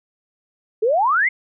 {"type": "exponential sweep", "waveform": "sine", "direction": "up", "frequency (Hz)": [412.7, 2191], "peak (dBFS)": -14, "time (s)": [0.82, 1.29], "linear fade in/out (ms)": 10, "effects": []}